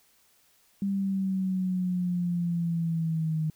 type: linear sweep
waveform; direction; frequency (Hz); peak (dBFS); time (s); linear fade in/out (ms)
sine; down; 198.4 to 155.56; -25; 0.82-3.5; 2
effects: white hiss -64 dBFS RMS until 3.55 s